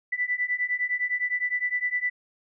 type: beating tone pair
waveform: sine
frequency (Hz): 1975.5 / 1985.3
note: B6 / B6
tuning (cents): 0 / +9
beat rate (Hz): 9.8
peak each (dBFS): -28 / -27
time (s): 0.12-2.1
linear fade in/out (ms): 10
effects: none